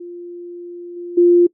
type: tone with level steps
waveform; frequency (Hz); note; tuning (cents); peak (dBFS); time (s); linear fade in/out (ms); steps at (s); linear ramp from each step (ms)
sine; 349.2; F4; 0; -29 / -26 / -7; 0-1.47; 10; 0.96 / 1.17; 10
effects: noise-tail reverb RT60 0.1 s tail -21 dB re dry